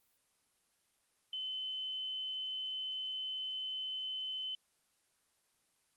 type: tone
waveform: sine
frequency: 3046 Hz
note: F#7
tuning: 50 cents sharp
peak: -37 dBFS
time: 1.33-4.55 s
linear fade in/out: 2 ms
effects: white hiss -75 dBFS RMS until 5.96 s + Opus 24 kbps